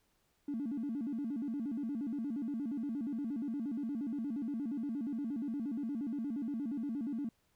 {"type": "tone with vibrato", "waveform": "triangle", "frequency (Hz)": 255.2, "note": "C4", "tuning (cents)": -43, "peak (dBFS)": -31, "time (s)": [0.48, 7.29], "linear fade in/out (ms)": 5, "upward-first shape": "square", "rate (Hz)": 8.5, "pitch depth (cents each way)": 210, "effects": ["tanh soft clip ceiling -32 dBFS", "pink hiss -75 dBFS RMS until 7.55 s"]}